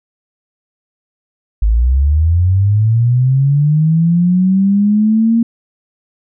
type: linear sweep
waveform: sine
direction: up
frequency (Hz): 50.5 to 233.1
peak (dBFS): -8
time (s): 1.62-5.43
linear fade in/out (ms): 5
effects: none